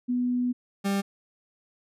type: tone pair in turn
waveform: sine / 40% pulse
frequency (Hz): 246.9 / 198.18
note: B3 / G3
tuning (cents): 0 / +19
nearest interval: major third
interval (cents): 381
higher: first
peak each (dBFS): -23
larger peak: neither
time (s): 0.08-0.53 / 0.84-1.02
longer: first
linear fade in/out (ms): 20
effects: resampled to 32000 Hz